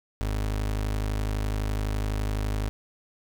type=tone; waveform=30% pulse; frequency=51.91 Hz; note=G#1; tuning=in tune; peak=-23 dBFS; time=0.21-2.69 s; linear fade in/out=0 ms; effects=none